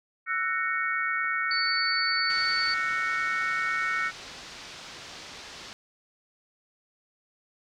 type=chord; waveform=sine; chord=F# dominant seventh; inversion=third; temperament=just; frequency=1332 / 1480 / 1850 / 2220 Hz; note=E6 / F#6 / A#6 / C#7; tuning=+18 / 0 / -14 / +2 cents; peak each=-31 dBFS; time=0.26-4.12 s; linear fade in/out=50 ms
type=clicks; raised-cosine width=0.5 ms; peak=-36 dBFS; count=12; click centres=1.245 / 1.536 / 1.661 / 2.121 / 2.164 / 2.196 / 2.327 / 2.471 / 2.518 / 3.108 / 3.196 / 4.198 s
type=tone; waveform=sine; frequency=4495 Hz; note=C#8; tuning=23 cents sharp; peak=-27 dBFS; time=1.51-2.74 s; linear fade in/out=2 ms
type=low-pass noise; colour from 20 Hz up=white; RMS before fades=-44 dBFS; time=2.3-5.73 s; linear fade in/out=0 ms; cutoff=5500 Hz; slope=24 dB/octave
effects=none